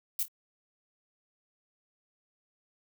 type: noise with echo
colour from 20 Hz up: violet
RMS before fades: -30 dBFS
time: 0.19-0.23 s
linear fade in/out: 2 ms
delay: 26 ms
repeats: 2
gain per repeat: -12 dB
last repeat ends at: 0.282 s
effects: none